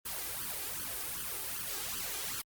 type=noise with flanger; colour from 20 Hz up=white; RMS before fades=-38 dBFS; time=0.05-2.42 s; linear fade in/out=10 ms; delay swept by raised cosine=0.64 to 2.54 ms; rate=2.6 Hz; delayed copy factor=+0.9; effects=Opus 32 kbps